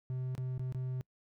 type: tone with dropouts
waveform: triangle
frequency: 128.4 Hz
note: C3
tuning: 32 cents flat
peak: -32 dBFS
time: 0.1-1.01 s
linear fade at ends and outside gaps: 0 ms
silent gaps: 0.351-0.379 / 0.579-0.595 / 0.724-0.747 s
effects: noise-tail reverb RT60 0.1 s tail -26 dB re dry